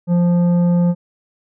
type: tone with tanh clipping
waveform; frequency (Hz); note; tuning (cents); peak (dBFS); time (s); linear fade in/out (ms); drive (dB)
sine; 174.61; F3; 0; -13; 0.07-0.95; 50; 9
effects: none